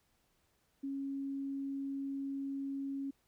sine tone, 274.9 Hz, C#4, 14 cents flat, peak -36 dBFS, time 0.83-3.11 s, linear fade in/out 10 ms, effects pink hiss -75 dBFS RMS until 3.27 s

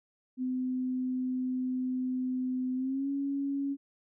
sine tone with pitch glide, 255.2 to 278.3 Hz, C4 to C#4, -43 to +7 cents, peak -29 dBFS, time 0.37-3.77 s, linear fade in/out 50 ms, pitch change +150 cents, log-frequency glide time 2.75-3.09 s, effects none

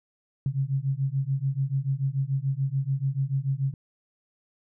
sine beating tone pair, 132.7 / 139.6 Hz, C3 / C#3, +25 / +13 cents, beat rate 6.9 Hz, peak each -27 / -27 dBFS, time 0.46-3.74 s, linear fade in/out 2 ms, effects none

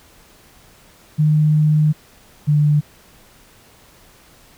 sine tone pair in turn, 152.6 / 148.6 Hz, D#3 / D3, -33 / +21 cents, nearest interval unison, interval 46 cents, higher first, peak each -11 dBFS, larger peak neither, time 1.18-1.93 / 2.47-2.81 s, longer first, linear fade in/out 20 ms, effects pink hiss -49 dBFS RMS until 4.57 s

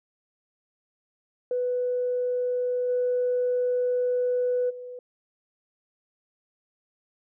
sine tone with level steps, 495.7 Hz, B4, 6 cents sharp, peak -23 / -21 / -36 dBFS, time 1.51-4.99 s, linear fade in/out 2 ms, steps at 2.88 / 4.69 s, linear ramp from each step 20 ms, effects tanh soft clip ceiling -17 dBFS

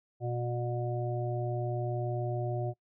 harmonic tone, 120.9 Hz, B2, 36 cents flat, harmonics 1 / 3 / 5 / 6, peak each -32 / -37 / -39 / -40 dBFS, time 0.2-2.74 s, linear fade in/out 50 ms, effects noise-tail reverb RT60 0.1 s tail -23 dB re dry

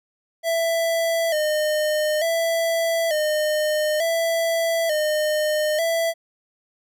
square tone with vibrato, 636 Hz, D#5, 38 cents sharp, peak -20 dBFS, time 0.43-6.14 s, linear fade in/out 50 ms, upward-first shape square, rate 0.56 Hz, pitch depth 73 cents each way, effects none

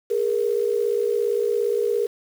sine tone pair together, 413 / 470.3 Hz, G#4 / A#4, -10 / +15 cents, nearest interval major second, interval 225 cents, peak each -22 dBFS, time 0.1-2.07 s, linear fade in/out 10 ms, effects 7-bit

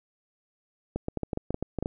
clicks, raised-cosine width 2 ms, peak -16 dBFS, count 12, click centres 0.96 / 1.084 / 1.173 / 1.233 / 1.332 / 1.374 / 1.506 / 1.544 / 1.626 / 1.787 / 1.826 / 1.859 s, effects none

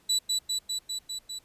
30% pulse tone with echo, 3951 Hz, B7, in tune, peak -20 dBFS, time 0.09-0.19 s, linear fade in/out 10 ms, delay 200 ms, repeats 6, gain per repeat -2 dB, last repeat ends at 1.39 s, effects pink hiss -63 dBFS RMS until 1.44 s + resampled to 32000 Hz

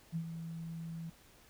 sine tone with ADSR envelope, 164.81 Hz, E3, in tune, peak -32 dBFS, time 0.12-1.1 s, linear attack 39 ms, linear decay 75 ms, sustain -8 dB, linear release 6 ms, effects pink hiss -62 dBFS RMS until 1.49 s

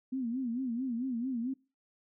sine tone with vibrato, 246.9 Hz, B3, in tune, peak -31 dBFS, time 0.12-1.54 s, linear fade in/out 10 ms, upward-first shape sine, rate 4.5 Hz, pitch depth 140 cents each way, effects noise-tail reverb RT60 0.3 s tail -21 dB re dry

